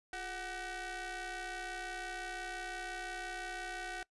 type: ring-modulated tone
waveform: sawtooth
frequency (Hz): 384.3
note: G4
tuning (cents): -34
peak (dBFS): -33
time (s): 0.13-4.03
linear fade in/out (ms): 2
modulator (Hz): 1120
effects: noise-tail reverb RT60 0.1 s tail -22 dB re dry + resampled to 24000 Hz